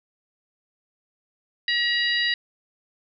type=harmonic tone with a mistuned harmonic; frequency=954 Hz; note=A#5; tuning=40 cents sharp; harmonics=2 / 3 / 4 / 5; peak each=-23 / -28 / -26 / -30 dBFS; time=1.68-2.34 s; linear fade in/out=2 ms; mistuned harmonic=4; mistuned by=+30 cents; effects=none